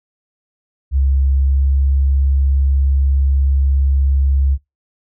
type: tone with pitch glide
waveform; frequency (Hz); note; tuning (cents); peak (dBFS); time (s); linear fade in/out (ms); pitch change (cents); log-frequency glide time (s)
sine; 67.8 to 68.39; C#2 to C#2; -38 to -23; -11; 0.91-4.58; 50; +15; 1.35-1.7
effects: noise-tail reverb RT60 0.2 s tail -23 dB re dry